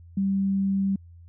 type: tone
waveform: sine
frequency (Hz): 195.1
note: G3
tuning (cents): -8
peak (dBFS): -21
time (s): 0.17-0.96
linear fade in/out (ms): 5
effects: added 85 Hz sine -45 dBFS peak until 1.28 s